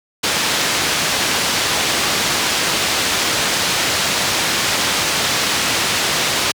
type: low-pass noise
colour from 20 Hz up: white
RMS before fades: -18 dBFS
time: 0.23-6.52 s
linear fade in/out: 10 ms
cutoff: 5300 Hz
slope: 12 dB/octave
effects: high-pass 80 Hz 12 dB/octave